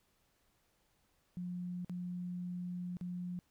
sine tone with dropouts, 178.2 Hz, F3, 35 cents sharp, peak -38 dBFS, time 1.37-3.39 s, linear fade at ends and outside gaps 0 ms, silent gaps 1.847-1.896 / 2.969-3.011 s, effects pink hiss -75 dBFS RMS until 3.5 s

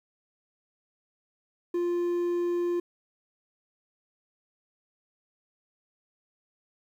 triangle tone, 349 Hz, F4, 1 cent flat, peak -23 dBFS, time 1.74-2.8 s, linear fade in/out 5 ms, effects 10-bit

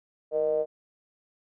triangle ring-modulated tone, 73.42 Hz, D2, in tune, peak -18 dBFS, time 0.31-0.66 s, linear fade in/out 50 ms, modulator 542 Hz, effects none

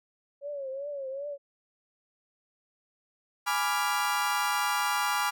sine tone with vibrato, 554.4 Hz, C#5, in tune, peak -33 dBFS, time 0.41-1.38 s, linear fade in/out 50 ms, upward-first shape triangle, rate 2.6 Hz, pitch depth 110 cents each way
35% pulse chord, G# diminished seventh, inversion none, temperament equal, 830.6 / 987.8 / 1174.7 / 1396.9 Hz, G#5 / B5 / D6 / F6, 0 / 0 / 0 / 0 cents, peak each -30 dBFS, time 3.46-5.31 s, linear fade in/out 20 ms
effects none

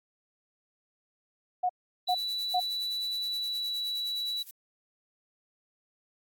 sine tone bursts, 727 Hz, F#5, 31 cents flat, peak -24 dBFS, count 3, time 1.63-2.602 s, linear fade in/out 10 ms, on 64 ms, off 390 ms
sine tone with pitch glide, 3955 to 3932 Hz, B7 to B7, +2 to -8 cents, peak -30 dBFS, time 2.07-4.43 s, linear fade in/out 10 ms, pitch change -10 cents, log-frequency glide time 3.12-3.79 s
violet noise with tremolo, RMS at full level -42 dBFS, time 2.08-4.51 s, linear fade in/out 5 ms, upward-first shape sine, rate 9.6 Hz, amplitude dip 80%
effects AAC 64 kbps

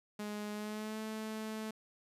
sawtooth tone with pitch glide, 209 to 218 Hz, G#3 to A3, +11 to -16 cents, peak -35 dBFS, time 0.19-1.71 s, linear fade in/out 5 ms, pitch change +73 cents, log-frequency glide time 0.52-0.99 s, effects resampled to 32000 Hz + 11-bit

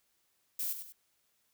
violet noise with echo, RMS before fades -35 dBFS, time 0.59-0.73 s, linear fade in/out 5 ms, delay 97 ms, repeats 2, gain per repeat -8 dB, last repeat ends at 0.924 s, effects white hiss -75 dBFS RMS until 1.53 s

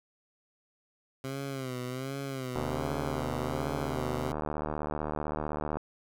15% pulse tone with vibrato, 131.5 Hz, C3, 9 cents sharp, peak -28 dBFS, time 1.24-4.32 s, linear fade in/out 2 ms, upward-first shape sine, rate 1.3 Hz, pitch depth 93 cents each way
click train, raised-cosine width 1 ms, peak -19 dBFS, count 244, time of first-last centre 2.56-5.77 s, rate 75.7 Hz
effects none

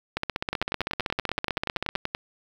two click trains, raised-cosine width 0.3 ms, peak -10 / -11 dBFS, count 29 / 18, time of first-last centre 0.17-1.953 / 0.53-2.149 s, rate 15.7 / 10.5 Hz, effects 7-bit

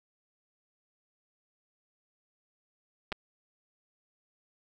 clicks, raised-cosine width 0.3 ms, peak -18 dBFS, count 2, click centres 3.12 / 3.125 s, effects none

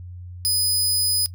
20% pulse tone, 5000 Hz, D#8, 8 cents sharp, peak -12 dBFS, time 0.45-1.26 s, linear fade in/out 0 ms, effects noise-tail reverb RT60 0.1 s tail -17 dB re dry + added 89 Hz sine -34 dBFS peak until 1.34 s

